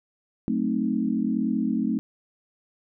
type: chord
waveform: sine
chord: F# diminished seventh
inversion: none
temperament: equal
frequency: 185 / 220 / 261.6 / 311.1 Hz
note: F#3 / A3 / C4 / Eb4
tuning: 0 / 0 / 0 / 0 cents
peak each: -31 / -25 / -27 / -30 dBFS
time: 0.48-1.99 s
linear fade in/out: 0 ms
effects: none